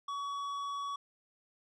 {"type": "tone with tanh clipping", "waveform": "sine", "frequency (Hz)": 1129, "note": "C#6", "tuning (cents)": 31, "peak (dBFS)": -37, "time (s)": [0.08, 0.96], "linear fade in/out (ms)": 5, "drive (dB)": 10, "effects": []}